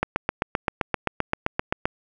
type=click train; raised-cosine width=0.5 ms; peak=-6 dBFS; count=15; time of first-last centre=0.03-1.855 s; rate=7.67 Hz; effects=none